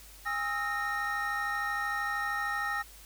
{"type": "tone cluster", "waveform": "triangle", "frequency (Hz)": [815, 1275, 1348, 1850], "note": ["G#5", "D#6", "E6", "A#6"], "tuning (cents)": [-33, 42, 38, -14], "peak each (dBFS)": [-35, -34, -38, -31], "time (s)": [0.25, 2.83], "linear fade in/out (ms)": 20, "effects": ["added 50 Hz sine -53 dBFS peak until 3.05 s", "white hiss -53 dBFS RMS until 3.05 s"]}